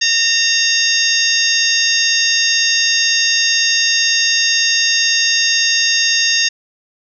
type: harmonic tone with a mistuned harmonic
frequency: 918 Hz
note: A#5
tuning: 27 cents flat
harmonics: 2 / 3 / 4 / 5 / 6 / 7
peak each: -19 / -19 / -19 / -19 / -19 / -19 dBFS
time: 0.01-6.49 s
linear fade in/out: 10 ms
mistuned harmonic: 5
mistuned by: +84 cents
effects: none